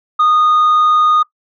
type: tone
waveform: sine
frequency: 1233 Hz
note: D#6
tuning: 16 cents flat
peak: -6 dBFS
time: 0.19-1.23 s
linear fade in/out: 10 ms
effects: noise-tail reverb RT60 0.1 s tail -19 dB re dry + tanh soft clip ceiling -7 dBFS